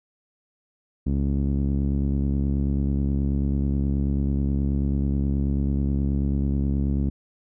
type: tone with low-pass filter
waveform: sawtooth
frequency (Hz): 69.3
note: C#2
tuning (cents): 0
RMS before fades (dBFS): -23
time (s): 1.06-7.1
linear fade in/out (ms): 10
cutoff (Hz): 250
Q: 2.1
effects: none